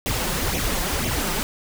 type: noise with flanger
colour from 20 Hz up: pink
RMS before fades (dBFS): -24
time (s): 0.06-1.43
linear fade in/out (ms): 0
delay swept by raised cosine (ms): 0.32 to 5.72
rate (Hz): 2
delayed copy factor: +0.7
effects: none